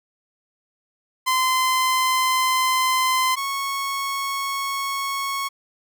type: tone pair in turn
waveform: sawtooth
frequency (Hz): 1032 / 1101.8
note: C6 / C#6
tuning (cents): -24 / -11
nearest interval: minor second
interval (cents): 113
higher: second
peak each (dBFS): -14 / -20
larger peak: first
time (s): 1.26-3.36 / 3.36-5.49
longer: second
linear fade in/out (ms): 20
effects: none